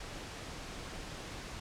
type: noise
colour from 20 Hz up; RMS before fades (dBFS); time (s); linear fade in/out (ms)
pink; -44; 0-1.6; 5
effects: low-pass 7000 Hz 12 dB/octave